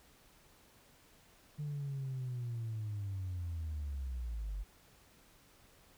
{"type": "linear sweep", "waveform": "sine", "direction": "down", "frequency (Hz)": [150, 45.81], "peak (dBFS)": -35, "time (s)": [1.58, 4.64], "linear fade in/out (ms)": 20, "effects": ["tanh soft clip ceiling -34 dBFS", "pink hiss -64 dBFS RMS until 5.97 s"]}